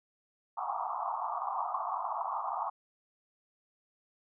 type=band-pass noise; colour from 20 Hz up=white; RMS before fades=-35 dBFS; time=0.57-2.7 s; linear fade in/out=10 ms; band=690 to 1200 Hz; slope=96 dB/octave; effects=none